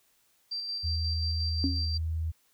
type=tone with tremolo; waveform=sine; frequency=4699 Hz; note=D8; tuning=in tune; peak=-31 dBFS; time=0.51-1.98 s; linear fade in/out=10 ms; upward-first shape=square; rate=5.6 Hz; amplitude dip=30%
type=tone with pitch glide; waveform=sine; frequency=81.7 to 80.53 Hz; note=E2 to E2; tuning=-15 to -40 cents; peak=-28 dBFS; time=0.83-2.32 s; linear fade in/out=20 ms; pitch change=-25 cents; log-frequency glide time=1.73-1.84 s
type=tone with exponential decay; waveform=sine; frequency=273.7 Hz; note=C#4; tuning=22 cents flat; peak=-23 dBFS; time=1.64-1.89 s; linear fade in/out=0 ms; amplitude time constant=54 ms
effects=white hiss -68 dBFS RMS until 2.53 s